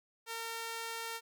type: tone with high-pass filter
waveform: sawtooth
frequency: 456.9 Hz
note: A#4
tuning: 35 cents flat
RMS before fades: -41 dBFS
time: 0.26-1.21 s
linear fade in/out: 50 ms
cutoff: 920 Hz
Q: 0.6
effects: none